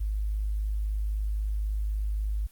sine tone, 51.91 Hz, G#1, in tune, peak -26 dBFS, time 0-2.47 s, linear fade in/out 10 ms, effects white hiss -60 dBFS RMS until 2.51 s + Opus 32 kbps

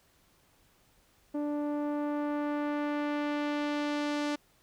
sawtooth tone with low-pass filter sweep, 293.7 Hz, D4, in tune, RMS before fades -32 dBFS, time 1.34-4.36 s, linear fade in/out 10 ms, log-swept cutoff 610 to 6100 Hz, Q 0.83, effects pink hiss -66 dBFS RMS until 4.62 s

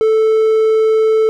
triangle tone, 439.5 Hz, A4, 2 cents flat, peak -7 dBFS, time 0.01-1.29 s, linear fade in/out 0 ms, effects none

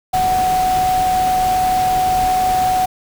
sine tone in noise, 742 Hz, F#5, 5 cents sharp, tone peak -13 dBFS, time 0.13-2.86 s, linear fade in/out 10 ms, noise pink, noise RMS -26 dBFS, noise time 0.13-2.86 s, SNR +10 dB, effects none

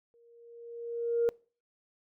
sine tone with exponential growth, 468.8 Hz, A#4, 10 cents sharp, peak -21 dBFS, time 0.14-1.29 s, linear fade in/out 0 ms, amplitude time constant 250 ms, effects noise-tail reverb RT60 0.4 s tail -26 dB re dry + tanh soft clip ceiling -19 dBFS

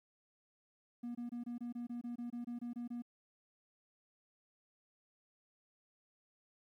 triangle tone bursts, 239.6 Hz, A#3, 48 cents sharp, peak -37 dBFS, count 14, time 1.03-3.022 s, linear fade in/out 10 ms, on 120 ms, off 24 ms, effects tanh soft clip ceiling -34 dBFS + 13-bit

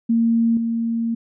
sine tone with level steps, 230 Hz, A#3, 23 cents flat, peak -14 / -19 dBFS, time 0.09-1.15 s, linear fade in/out 10 ms, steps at 0.57 s, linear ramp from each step 2 ms, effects none

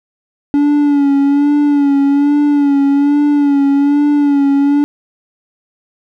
triangle tone with vibrato, 285.4 Hz, D4, 49 cents flat, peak -6 dBFS, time 0.54-4.84 s, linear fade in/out 0 ms, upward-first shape sine, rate 1.2 Hz, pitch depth 43 cents each way, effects none

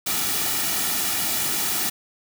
white noise with comb filter, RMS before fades -24 dBFS, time 0.06-1.9 s, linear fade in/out 10 ms, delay 1.9 ms, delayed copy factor -0.6, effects none

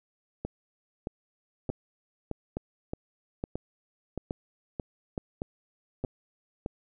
two click trains, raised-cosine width 2 ms, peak -18 / -19 dBFS, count 6 / 11, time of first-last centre 1.7-6.048 / 0.45-6.661 s, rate 1.15 / 1.61 Hz, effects none

